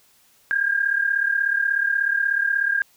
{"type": "tone pair together", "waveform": "sine", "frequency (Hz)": [1603, 1639.5], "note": ["G6", "G#6"], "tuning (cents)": [38, -23], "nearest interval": "unison", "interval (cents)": 39, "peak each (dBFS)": [-20, -23], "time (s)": [0.51, 2.82], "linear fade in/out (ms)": 0, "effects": ["white hiss -58 dBFS RMS until 2.96 s"]}